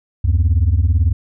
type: beating tone pair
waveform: sine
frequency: 73.42 / 91.42 Hz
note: D2 / F#2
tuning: 0 / -20 cents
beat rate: 18 Hz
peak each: -12 dBFS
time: 0.24-1.13 s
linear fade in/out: 10 ms
effects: tanh soft clip ceiling -8 dBFS